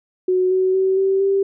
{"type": "tone with pitch steps", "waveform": "sine", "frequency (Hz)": [368.5, 374.3, 380.2, 386.2, 392.2], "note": ["F#4", "F#4", "F#4", "G4", "G4"], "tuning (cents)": [-7, 20, 47, -26, 1], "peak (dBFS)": -14, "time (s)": [0.28, 1.43], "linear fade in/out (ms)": 5, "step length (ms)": 230, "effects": []}